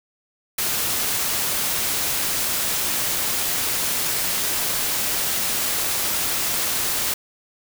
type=noise; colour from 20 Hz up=white; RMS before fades=-23 dBFS; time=0.58-7.14 s; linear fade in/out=5 ms; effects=none